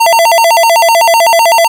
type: tone with vibrato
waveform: square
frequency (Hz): 784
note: G5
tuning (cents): 0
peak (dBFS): -5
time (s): 0-1.68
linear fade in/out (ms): 10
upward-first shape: square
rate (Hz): 7.9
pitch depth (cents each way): 270
effects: none